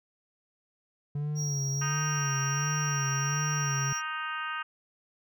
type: tone with vibrato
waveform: triangle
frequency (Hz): 143.3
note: D3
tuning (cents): -42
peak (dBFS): -27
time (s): 1.15-3.93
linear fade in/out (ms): 5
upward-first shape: sine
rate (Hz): 1.4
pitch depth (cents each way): 78
type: tone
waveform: triangle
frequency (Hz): 5680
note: F8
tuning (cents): +28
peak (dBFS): -32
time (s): 1.35-4.02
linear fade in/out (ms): 50
type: harmonic tone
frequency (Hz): 311.1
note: D#4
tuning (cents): 0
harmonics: 3 / 4 / 5 / 6 / 7 / 8 / 9 / 10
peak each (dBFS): -43 / -35 / -36 / -43 / -50 / -45 / -42 / -53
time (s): 1.81-4.63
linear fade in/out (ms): 10
effects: none